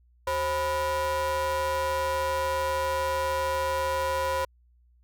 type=ring-modulated tone; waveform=square; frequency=228.2 Hz; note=A#3; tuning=37 cents flat; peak=-23 dBFS; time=0.27-4.45 s; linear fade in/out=5 ms; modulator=761 Hz; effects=added 60 Hz sine -58 dBFS peak until 5.03 s